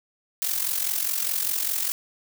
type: noise with amplitude modulation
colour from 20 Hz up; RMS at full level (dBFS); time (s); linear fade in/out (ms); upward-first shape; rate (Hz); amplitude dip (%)
blue; -23; 0.42-1.92; 0; sine; 44.9; 70
effects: none